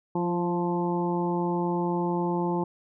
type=harmonic tone with a mistuned harmonic; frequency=175.2 Hz; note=F3; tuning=6 cents sharp; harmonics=1 / 2 / 3 / 4 / 5 / 6; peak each=-28 / -28 / -37 / -39 / -31 / -39 dBFS; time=0.15-2.64 s; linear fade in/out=5 ms; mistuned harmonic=2; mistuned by=-20 cents; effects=none